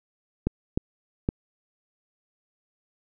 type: clicks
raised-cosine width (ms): 3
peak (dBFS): -10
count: 3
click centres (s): 0.47 / 0.775 / 1.289
effects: none